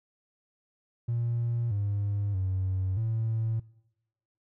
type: tone with pitch steps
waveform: triangle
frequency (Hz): 117.9 / 101.5 / 94.3 / 112.2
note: A#2 / G#2 / F#2 / A2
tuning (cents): +20 / -39 / +33 / +34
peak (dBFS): -23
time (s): 1.08-3.6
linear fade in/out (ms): 10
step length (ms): 630
effects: noise-tail reverb RT60 0.9 s tail -25 dB re dry + tanh soft clip ceiling -22 dBFS